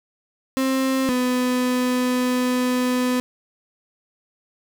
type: tone pair in turn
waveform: 35% pulse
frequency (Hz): 264.4 / 250.7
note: C4 / B3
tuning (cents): +18 / +26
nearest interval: minor second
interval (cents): 92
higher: first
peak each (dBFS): -17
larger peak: neither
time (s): 0.57-1.09 / 1.09-3.2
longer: second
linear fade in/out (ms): 0
effects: none